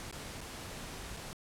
pink noise with dropouts, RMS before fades -44 dBFS, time 0-1.33 s, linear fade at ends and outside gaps 0 ms, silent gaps 0.112-0.126 / 0.406-0.413 / 1.166-1.17 s, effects low-pass 11000 Hz 12 dB/octave

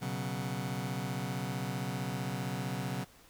sawtooth chord, B suspended second, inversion none, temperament just, 123.47 / 138.9 / 185.21 Hz, B2 / C#3 / F#3, 0 / +4 / +2 cents, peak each -34 dBFS, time 0.01-3.05 s, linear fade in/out 20 ms, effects pink hiss -59 dBFS RMS until 3.29 s

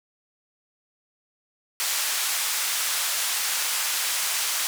white band-pass noise, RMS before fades -26 dBFS, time 1.8-4.67 s, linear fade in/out 0 ms, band 970 to 11000 Hz, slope 12 dB/octave, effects none

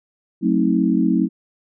sine chord, F# diminished seventh, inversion none, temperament just, 185 / 222 / 266.4 / 319.7 Hz, F#3 / A3 / C4 / Eb4, 0 / +16 / +31 / +47 cents, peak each -20 dBFS, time 0.41-1.29 s, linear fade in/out 50 ms, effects none

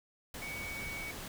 sine tone in noise, 2247 Hz, C#7, 23 cents sharp, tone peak -40 dBFS, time 0.42-1.11 s, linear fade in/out 2 ms, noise pink, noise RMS -44 dBFS, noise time 0.34-1.28 s, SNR +1 dB, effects none

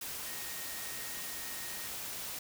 sine tone in noise, 1864.7 Hz, A#6, in tune, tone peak -50 dBFS, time 0.26-1.88 s, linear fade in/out 5 ms, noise white, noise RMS -41 dBFS, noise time 0.01-2.39 s, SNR -12 dB, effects none

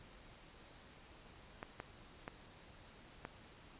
clicks, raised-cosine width 0.5 ms, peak -28 dBFS, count 4, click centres 1.629 / 1.801 / 2.279 / 3.251 s, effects pink hiss -59 dBFS RMS until 3.79 s + resampled to 8000 Hz

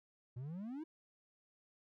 triangle exponential sweep, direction up, 116.54 to 331.7 Hz, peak -40 dBFS, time 0.36-0.84 s, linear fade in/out 10 ms, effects none

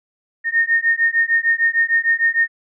sine beating tone pair, 1834 / 1840.6 Hz, A#6 / A#6, -29 / -22 cents, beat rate 6.6 Hz, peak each -17 dBFS, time 0.44-2.48 s, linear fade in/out 50 ms, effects none

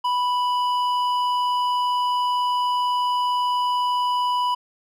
sine tone with hard clipping, 987.8 Hz, B5, in tune, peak -21 dBFS, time 0.04-4.55 s, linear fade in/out 10 ms, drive 8 dB, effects none

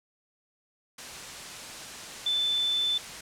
sine tone in noise, 3520 Hz, A7, in tune, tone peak -24 dBFS, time 2.26-2.98 s, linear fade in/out 5 ms, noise white, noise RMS -40 dBFS, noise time 0.98-3.21 s, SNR +13 dB, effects low-pass 8000 Hz 12 dB/octave

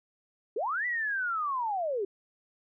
sine linear two-way sweep, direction up then down, 372.1 to 1990 to 372.1 Hz, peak -28 dBFS, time 0.56-2.05 s, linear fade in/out 5 ms, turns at 0.86 s, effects none

